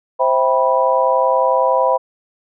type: chord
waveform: sine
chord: C major seventh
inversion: none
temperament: just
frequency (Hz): 523.3 / 654.1 / 784.9 / 981.1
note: C5 / E5 / G5 / B5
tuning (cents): 0 / -14 / +2 / -12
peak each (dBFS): -16 / -19 / -21 / -16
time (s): 0.19-1.98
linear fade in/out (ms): 20
effects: none